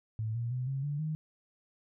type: tone with pitch steps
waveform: sine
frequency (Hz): 110 / 117.9 / 126.36 / 135.43 / 145.15 / 155.56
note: A2 / A#2 / B2 / C#3 / D3 / D#3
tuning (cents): 0 / +20 / +40 / -40 / -20 / 0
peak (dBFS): -31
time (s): 0.19-1.15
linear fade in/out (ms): 0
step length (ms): 160
effects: none